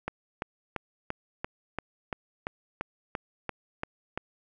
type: click train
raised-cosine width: 0.5 ms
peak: -16 dBFS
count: 13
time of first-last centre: 0.08-4.176 s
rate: 2.93 Hz
effects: none